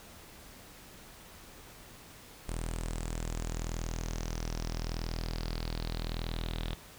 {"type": "tone with low-pass filter sweep", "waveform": "sawtooth", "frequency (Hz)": 40.81, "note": "E1", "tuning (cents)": -17, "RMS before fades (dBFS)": -36, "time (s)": [2.48, 6.75], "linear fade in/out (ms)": 10, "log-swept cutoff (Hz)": [8900, 3600], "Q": 5.8, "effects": ["pink hiss -52 dBFS RMS until 6.98 s"]}